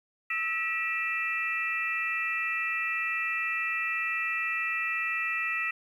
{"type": "tone cluster", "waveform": "sine", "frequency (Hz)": [1308, 1937, 2396, 2650], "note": ["E6", "B6", "D7", "E7"], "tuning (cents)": [-14, -34, 34, 9], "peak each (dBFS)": [-36, -31, -36, -32], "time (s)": [0.3, 5.71], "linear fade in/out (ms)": 5, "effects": ["10-bit"]}